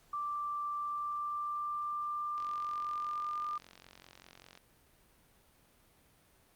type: tone with pitch glide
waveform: sine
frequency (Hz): 1174.7 to 1200.8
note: D6 to D6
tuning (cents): 0 to +38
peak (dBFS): -34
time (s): 0.13-3.58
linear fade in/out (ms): 5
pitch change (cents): +38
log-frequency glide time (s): 0.74-3.41
type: click train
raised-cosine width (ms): 0.2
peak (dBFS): -35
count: 100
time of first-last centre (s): 2.38-4.575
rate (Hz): 45.1
effects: pink hiss -66 dBFS RMS until 6.55 s + Opus 48 kbps